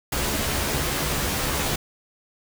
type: noise with comb filter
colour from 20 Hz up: pink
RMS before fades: -25 dBFS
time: 0.12-1.76 s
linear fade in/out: 5 ms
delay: 14 ms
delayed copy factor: +0.6
effects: none